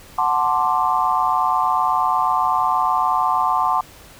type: chord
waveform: sine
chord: D dominant seventh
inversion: first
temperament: equal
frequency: 740 / 880 / 1046.5 / 1174.7 Hz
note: F#5 / A5 / C6 / D6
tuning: 0 / 0 / 0 / 0 cents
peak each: -22 / -21 / -20 / -22 dBFS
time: 0.18-3.81 s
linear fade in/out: 5 ms
effects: pink hiss -44 dBFS RMS until 4.19 s